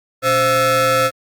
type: ring-modulated tone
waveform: 40% pulse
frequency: 401.6 Hz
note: G4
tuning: 42 cents sharp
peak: -9 dBFS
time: 0.22-1.11 s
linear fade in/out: 50 ms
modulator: 925 Hz
effects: Opus 48 kbps

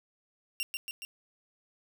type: tone with echo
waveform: sawtooth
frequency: 2770 Hz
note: F7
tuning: 15 cents flat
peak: -27 dBFS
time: 0.6-0.63 s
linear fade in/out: 0 ms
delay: 140 ms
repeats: 3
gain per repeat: -3 dB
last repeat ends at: 1.05 s
effects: none

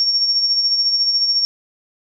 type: tone with tremolo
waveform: sine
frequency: 5510 Hz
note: F8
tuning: 24 cents flat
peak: -12 dBFS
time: 0-1.45 s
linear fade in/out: 0 ms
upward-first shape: sine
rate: 14 Hz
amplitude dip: 45%
effects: none

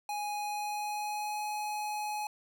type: tone with pitch glide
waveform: square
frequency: 830.6 to 841.7 Hz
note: G#5 to G#5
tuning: 0 to +23 cents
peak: -34 dBFS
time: 0.09-2.27 s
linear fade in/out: 2 ms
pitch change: +23 cents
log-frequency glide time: 0.37-1.41 s
effects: none

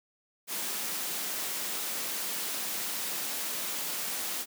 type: high-pass noise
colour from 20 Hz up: white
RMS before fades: -34 dBFS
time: 0.47-4.46 s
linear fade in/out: 50 ms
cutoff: 160 Hz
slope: 48 dB/octave
effects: none

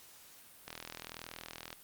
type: click train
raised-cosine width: 0.2 ms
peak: -25 dBFS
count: 44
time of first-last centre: 0.68-1.729 s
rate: 41 Hz
effects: white hiss -57 dBFS RMS until 1.83 s + Opus 48 kbps

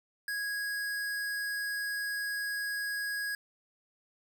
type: tone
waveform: square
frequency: 1655 Hz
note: G#6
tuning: 6 cents flat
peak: -33 dBFS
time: 0.28-3.35 s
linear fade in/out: 2 ms
effects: none

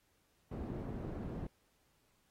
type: low-pass noise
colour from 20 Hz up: white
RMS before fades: -42 dBFS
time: 0.51-1.47 s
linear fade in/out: 5 ms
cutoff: 280 Hz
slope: 12 dB/octave
effects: pink hiss -75 dBFS RMS until 2.3 s + AAC 48 kbps

